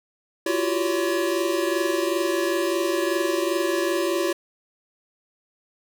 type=tone cluster; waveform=square; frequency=339.3 / 362.2 / 384.4 / 566 Hz; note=F4 / F#4 / G4 / C#5; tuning=-50 / -37 / -34 / +36 cents; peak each=-26 / -29 / -29 / -28 dBFS; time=0.46-4.33 s; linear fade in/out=5 ms; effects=none